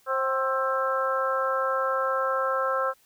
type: harmonic tone with a mistuned harmonic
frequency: 265.1 Hz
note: C4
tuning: 23 cents sharp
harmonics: 2 / 3 / 4 / 5 / 6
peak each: -27 / -37 / -30 / -27 / -35 dBFS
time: 0.06-2.94 s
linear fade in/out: 50 ms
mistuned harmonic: 3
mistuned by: -48 cents
effects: white hiss -62 dBFS RMS until 3.05 s